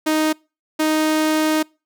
sawtooth tone pair in turn, 311.1 / 311.1 Hz, D#4 / D#4, 0 / 0 cents, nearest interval unison, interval 0 cents, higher neither, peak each -12 dBFS, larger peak neither, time 0.06-0.33 / 0.79-1.63 s, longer second, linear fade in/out 10 ms, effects noise-tail reverb RT60 0.3 s tail -26 dB re dry

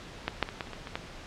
clicks, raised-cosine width 0.3 ms, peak -12 / -8 / -20 / -16 / -28 / -23 / -22 / -15 dBFS, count 8, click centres 0.28 / 0.427 / 0.489 / 0.608 / 0.672 / 0.733 / 0.872 / 0.955 s, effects pink hiss -45 dBFS RMS until 1.26 s + low-pass 5000 Hz 12 dB/octave

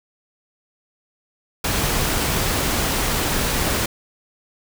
pink noise, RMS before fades -21 dBFS, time 1.64-3.86 s, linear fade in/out 5 ms, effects none

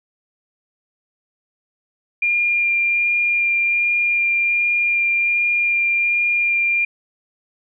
sine tone with vibrato, 2400 Hz, D7, 37 cents sharp, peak -15 dBFS, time 2.22-6.85 s, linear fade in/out 5 ms, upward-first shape sine, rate 1.3 Hz, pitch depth 9 cents each way, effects none

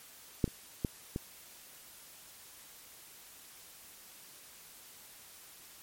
clicks, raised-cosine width 3 ms, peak -13 / -30 / -17 / -21 dBFS, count 4, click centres 0.442 / 0.478 / 0.848 / 1.161 s, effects white hiss -54 dBFS RMS until 5.82 s + MP3 64 kbps

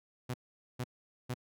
sawtooth tone bursts, 125 Hz, B2, 21 cents sharp, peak -30 dBFS, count 3, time 0.29-1.343 s, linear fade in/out 10 ms, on 51 ms, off 450 ms, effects none

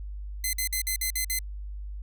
5% pulse tone bursts, 2050 Hz, C7, 36 cents flat, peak -16 dBFS, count 7, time 0.44-1.389 s, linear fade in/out 2 ms, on 91 ms, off 52 ms, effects added 50 Hz sine -34 dBFS peak until 2.02 s

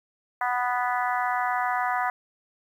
harmonic tone, 246.9 Hz, B3, in tune, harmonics 3 / 4 / 5 / 6 / 7 / 8, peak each -27 / -29 / -31 / -33 / -34 / -35 dBFS, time 0.41-2.1 s, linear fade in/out 2 ms, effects 9-bit

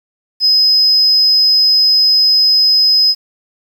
sine tone, 5060 Hz, D#8, 28 cents sharp, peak -6 dBFS, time 0.4-3.15 s, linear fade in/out 50 ms, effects tanh soft clip ceiling -3 dBFS + 7-bit

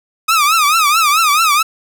sawtooth tone with vibrato, 1244.5 Hz, D#6, in tune, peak -6 dBFS, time 0.28-1.63 s, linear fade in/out 10 ms, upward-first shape triangle, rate 4.6 Hz, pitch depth 170 cents each way, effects none

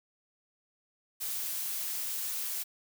blue noise, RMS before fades -35 dBFS, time 1.2-2.64 s, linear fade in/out 20 ms, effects none

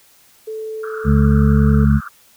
sine tone, 437.8 Hz, A4, 9 cents flat, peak -24 dBFS, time 0.47-1.85 s, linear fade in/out 10 ms
pink band-pass noise, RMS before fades -32 dBFS, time 0.83-2.09 s, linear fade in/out 5 ms, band 1200 to 1500 Hz, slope 96 dB/octave
harmonic tone, 70.8 Hz, C#2, 37 cents sharp, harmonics 1 / 2 / 3, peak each -14 / -14 / -14 dBFS, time 1.04-2.01 s, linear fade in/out 50 ms
effects white hiss -51 dBFS RMS until 2.36 s

